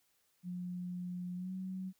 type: tone with pitch glide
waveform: sine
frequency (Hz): 178.9 to 187.36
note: F3 to F#3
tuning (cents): +42 to +22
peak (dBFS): -38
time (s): 0.43-1.93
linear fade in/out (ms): 50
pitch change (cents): +80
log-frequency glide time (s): 1.36-1.52
effects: white hiss -75 dBFS RMS until 1.99 s